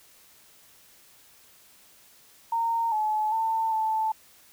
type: tone with pitch steps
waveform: sine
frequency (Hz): 920 / 858 / 895 / 878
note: A#5 / A5 / A5 / A5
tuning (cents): -23 / -44 / +29 / -4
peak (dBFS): -23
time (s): 2.52-4.12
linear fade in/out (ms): 5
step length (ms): 400
effects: white hiss -56 dBFS RMS until 4.52 s